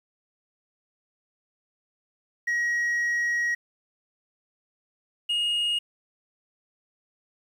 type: tone pair in turn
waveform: sine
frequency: 1900 / 2863 Hz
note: A#6 / F7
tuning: +33 / +42 cents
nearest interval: perfect fifth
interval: 709 cents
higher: second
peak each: -20 dBFS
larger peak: neither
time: 2.47-3.55 / 5.29-5.79 s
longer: first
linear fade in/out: 10 ms
effects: tanh soft clip ceiling -22 dBFS + 9-bit